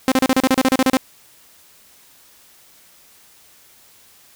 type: tone bursts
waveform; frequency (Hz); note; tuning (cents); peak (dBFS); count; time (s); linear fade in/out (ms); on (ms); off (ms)
sawtooth; 261.6; C4; 0; -8; 13; 0.08-0.969; 0; 37; 34
effects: white hiss -50 dBFS RMS until 4.35 s